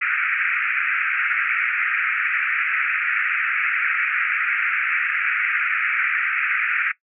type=band-pass noise; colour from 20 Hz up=white; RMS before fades=-22 dBFS; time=0.01-6.92 s; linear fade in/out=10 ms; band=1300 to 2500 Hz; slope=96 dB/octave; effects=noise-tail reverb RT60 0.1 s tail -17 dB re dry